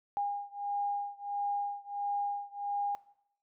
sine beating tone pair, 811 / 812.5 Hz, G#5 / G#5, -41 / -38 cents, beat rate 1.5 Hz, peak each -34 / -35 dBFS, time 0.17-2.95 s, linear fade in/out 0 ms, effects noise-tail reverb RT60 0.7 s tail -19 dB re dry

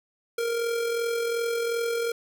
square tone with amplitude modulation, 466.2 Hz, A#4, in tune, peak -24 dBFS, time 0.38-2.12 s, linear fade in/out 5 ms, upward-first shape sine, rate 42.7 Hz, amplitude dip 40%, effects none

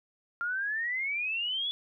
sine exponential sweep, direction up, 1383 to 3464 Hz, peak -29 dBFS, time 0.41-1.71 s, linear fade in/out 0 ms, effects none

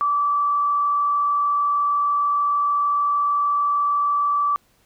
sine tone with frequency modulation, 1159 Hz, D6, 23 cents flat, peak -17 dBFS, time 0.01-4.56 s, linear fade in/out 0 ms, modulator 46.5 Hz, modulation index 0.27, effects pink hiss -61 dBFS RMS until 4.85 s

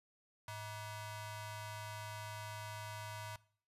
sawtooth ring-modulated tone, 532 Hz, C5, 29 cents sharp, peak -37 dBFS, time 0.48-3.36 s, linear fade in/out 2 ms, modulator 426 Hz, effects noise-tail reverb RT60 0.5 s tail -19 dB re dry + resampled to 32000 Hz

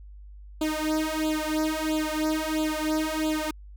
sawtooth tone with flanger, 311.1 Hz, D#4, in tune, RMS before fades -27 dBFS, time 0.61-3.51 s, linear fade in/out 5 ms, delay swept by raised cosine 0.26 to 3.06 ms, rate 1.5 Hz, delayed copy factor +1, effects added 50 Hz sine -42 dBFS peak until 3.76 s

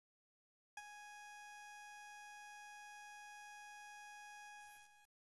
20% pulse tone with ADSR envelope, 830.6 Hz, G#5, in tune, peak -40 dBFS, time 0.77-5.15 s, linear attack 4 ms, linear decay 34 ms, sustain -9 dB, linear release 670 ms, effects resampled to 24000 Hz + 11-bit

